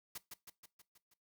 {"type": "noise with echo", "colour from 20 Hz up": "white", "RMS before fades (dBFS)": -45, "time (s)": [0.15, 0.18], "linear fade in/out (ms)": 5, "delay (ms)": 160, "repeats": 6, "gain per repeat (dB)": -4, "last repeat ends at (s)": 1.14, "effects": ["noise-tail reverb RT60 0.2 s tail -19 dB re dry"]}